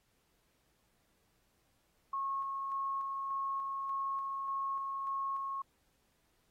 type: tone with tremolo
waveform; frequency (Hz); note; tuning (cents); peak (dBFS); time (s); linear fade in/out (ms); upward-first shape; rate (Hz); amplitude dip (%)
sine; 1091; C#6; -28; -33; 2.13-5.62; 5; square; 1.7; 25
effects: pink hiss -75 dBFS RMS until 6.5 s + AAC 48 kbps